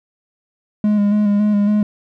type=tone with vibrato; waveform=triangle; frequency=207 Hz; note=G#3; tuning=5 cents flat; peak=-10 dBFS; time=0.84-1.83 s; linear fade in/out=2 ms; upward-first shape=square; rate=3.6 Hz; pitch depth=25 cents each way; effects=none